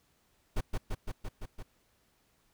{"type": "noise with echo", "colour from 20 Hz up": "brown", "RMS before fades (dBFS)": -29, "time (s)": [0.56, 0.61], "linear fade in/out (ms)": 10, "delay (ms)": 170, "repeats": 6, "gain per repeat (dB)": -2, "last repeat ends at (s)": 1.63, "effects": ["pink hiss -71 dBFS RMS until 2.53 s"]}